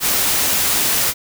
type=noise; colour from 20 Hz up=white; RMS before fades=-17 dBFS; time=0-1.14 s; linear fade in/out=50 ms; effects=none

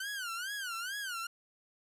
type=tone with vibrato; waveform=sawtooth; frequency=1500 Hz; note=F#6; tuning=23 cents sharp; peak=-33 dBFS; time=0-1.27 s; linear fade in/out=5 ms; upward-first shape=sine; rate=2.3 Hz; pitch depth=190 cents each way; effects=resampled to 32000 Hz + 11-bit

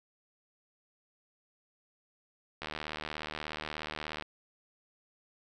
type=click train; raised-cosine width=0.3 ms; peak=-21 dBFS; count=124; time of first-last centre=2.62-4.224 s; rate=76.7 Hz; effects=none

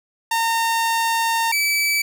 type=tone pair in turn; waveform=sawtooth; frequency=914 / 2303 Hz; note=A#5 / D7; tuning=-34 / -34 cents; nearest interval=octave + major third; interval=1600 cents; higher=second; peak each=-14 dBFS; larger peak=neither; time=0.31-1.52 / 1.52-2.02 s; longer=first; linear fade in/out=5 ms; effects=9-bit

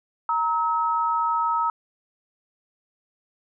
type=tone pair together; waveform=sine; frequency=932.3 / 1286 Hz; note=A#5 / E6; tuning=0 / -43 cents; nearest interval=tritone; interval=557 cents; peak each=-23 dBFS; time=0.29-1.7 s; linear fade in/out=2 ms; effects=none

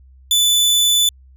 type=tone; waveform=sawtooth; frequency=3491 Hz; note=A7; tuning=14 cents flat; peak=-9 dBFS; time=0.31-1.09 s; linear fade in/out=2 ms; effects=added 65 Hz sine -43 dBFS peak until 1.36 s

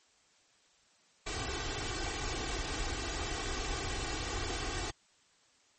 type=noise with comb filter; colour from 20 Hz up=pink; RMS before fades=-36 dBFS; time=1.26-4.91 s; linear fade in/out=10 ms; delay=2.6 ms; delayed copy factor=+0.75; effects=white hiss -67 dBFS RMS until 5.78 s + MP3 32 kbps

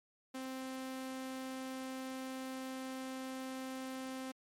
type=tone; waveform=sawtooth; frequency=261.6 Hz; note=C4; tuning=in tune; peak=-37 dBFS; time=0.34-4.32 s; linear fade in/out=10 ms; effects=MP3 64 kbps

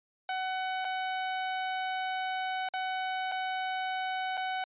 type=tone with dropouts; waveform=sawtooth; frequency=750 Hz; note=F#5; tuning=23 cents sharp; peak=-27 dBFS; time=0.29-4.64 s; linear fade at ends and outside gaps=2 ms; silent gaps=0.846-0.85 / 2.688-2.737 / 3.316-3.32 / 4.371-4.375 s; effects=resampled to 8000 Hz

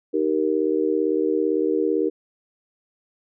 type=chord; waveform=sine; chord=Eb major; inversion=none; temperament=just; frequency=311.1 / 388.9 / 466.7 Hz; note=Eb4 / G4 / Bb4; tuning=0 / -14 / +2 cents; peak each=-23 dBFS; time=0.13-2.1 s; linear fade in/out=20 ms; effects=none

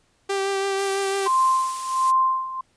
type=tone with vibrato; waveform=sawtooth; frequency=392 Hz; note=G4; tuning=in tune; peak=-18 dBFS; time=0.29-1.28 s; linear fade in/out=10 ms; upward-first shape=triangle; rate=6 Hz; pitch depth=21 cents each way
type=noise; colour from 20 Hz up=blue; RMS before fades=-32 dBFS; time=0.77-2.12 s; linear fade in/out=20 ms
type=tone with tremolo; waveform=sine; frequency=1046.5 Hz; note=C6; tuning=in tune; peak=-15 dBFS; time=1.26-2.61 s; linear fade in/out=5 ms; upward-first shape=sine; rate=1.4 Hz; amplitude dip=80%
effects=pink hiss -64 dBFS RMS until 2.76 s + resampled to 22050 Hz

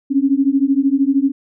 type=beating tone pair; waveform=sine; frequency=268.1 / 281.1 Hz; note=C4 / C#4; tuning=+42 / +24 cents; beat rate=13 Hz; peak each=-15 dBFS; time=0.1-1.32 s; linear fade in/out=20 ms; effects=none

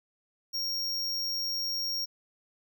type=tone; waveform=square; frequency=5570 Hz; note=F8; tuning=5 cents flat; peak=-30 dBFS; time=0.53-2.06 s; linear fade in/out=20 ms; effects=none

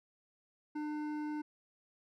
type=tone with hard clipping; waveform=triangle; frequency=300.9 Hz; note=D4; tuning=42 cents sharp; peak=-38 dBFS; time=0.75-1.42 s; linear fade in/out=10 ms; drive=15 dB; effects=none

